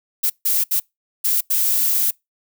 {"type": "noise bursts at uneven times", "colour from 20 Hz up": "violet", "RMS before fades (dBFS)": -18, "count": 5, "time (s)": [[0.23, 0.3], [0.45, 0.64], [0.71, 0.8], [1.24, 1.41], [1.5, 2.11]], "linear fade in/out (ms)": 10, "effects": ["noise-tail reverb RT60 0.2 s tail -26 dB re dry"]}